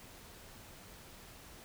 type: silence
effects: pink hiss -54 dBFS RMS until 1.64 s